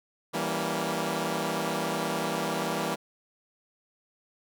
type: chord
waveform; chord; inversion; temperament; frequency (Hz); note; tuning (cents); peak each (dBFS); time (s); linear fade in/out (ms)
10% pulse; E diminished seventh; none; equal with one note detuned; 164.81 / 196 / 233.1 / 283.3; E3 / G3 / Bb3 / Db4; 0 / 0 / 0 / +38; -24 / -25 / -25 / -29; 0.33-2.96; 20
effects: none